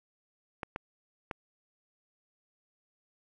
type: clicks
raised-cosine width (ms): 0.5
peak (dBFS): -20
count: 3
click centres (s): 0.632 / 0.761 / 1.312
effects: none